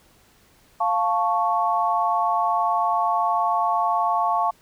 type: chord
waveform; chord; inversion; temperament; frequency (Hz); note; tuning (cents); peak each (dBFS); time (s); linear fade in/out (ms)
sine; F augmented; none; equal; 698.5 / 880 / 1108.7; F5 / A5 / C#6; 0 / 0 / 0; -23; 0.8-4.51; 10
effects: pink hiss -57 dBFS RMS until 4.61 s